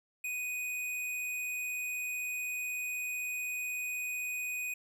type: tone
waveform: square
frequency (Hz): 2489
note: D#7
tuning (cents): 0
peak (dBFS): -35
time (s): 0.24-4.74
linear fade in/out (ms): 5
effects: none